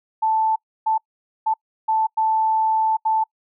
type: tone bursts at uneven times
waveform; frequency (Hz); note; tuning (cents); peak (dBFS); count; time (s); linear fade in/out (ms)
sine; 880; A5; 0; -16; 6; 0.22-0.56 / 0.86-0.98 / 1.46-1.54 / 1.88-2.07 / 2.17-2.97 / 3.05-3.24; 10
effects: noise-tail reverb RT60 0.1 s tail -26 dB re dry